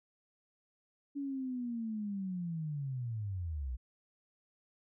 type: linear sweep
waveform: sine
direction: down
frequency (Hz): 285.6 to 57.9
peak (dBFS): -35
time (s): 1.15-3.77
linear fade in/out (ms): 20
effects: none